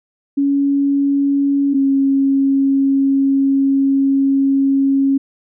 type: tone pair in turn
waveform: sine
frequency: 280 / 273.3 Hz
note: C#4 / C#4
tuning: +18 / -24 cents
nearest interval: unison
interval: 42 cents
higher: first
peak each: -12 / -11 dBFS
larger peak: second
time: 0.37-1.74 / 1.74-5.18 s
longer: second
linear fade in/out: 10 ms
effects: none